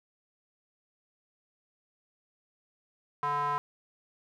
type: tone with band-pass filter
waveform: square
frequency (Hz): 145.1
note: D3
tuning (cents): -21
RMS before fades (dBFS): -30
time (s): 3.23-3.58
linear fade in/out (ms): 0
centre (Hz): 1100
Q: 8.1
effects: none